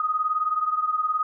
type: beating tone pair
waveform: sine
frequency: 1244.5 / 1263.5 Hz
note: D#6 / D#6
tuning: 0 / +26 cents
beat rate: 19 Hz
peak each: -23 / -27 dBFS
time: 0-1.23 s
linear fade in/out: 2 ms
effects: none